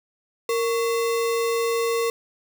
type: tone with sample-and-hold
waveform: sine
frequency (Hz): 462.9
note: A#4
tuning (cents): -12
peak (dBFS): -20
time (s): 0.49-2.1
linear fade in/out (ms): 2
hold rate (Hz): 1575
effects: none